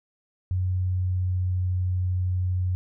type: tone with pitch glide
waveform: sine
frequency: 91.9 to 91.27 Hz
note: F#2 to F#2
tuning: -11 to -23 cents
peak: -22 dBFS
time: 0.51-2.75 s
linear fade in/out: 0 ms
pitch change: -12 cents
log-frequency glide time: 0.71-1.66 s
effects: none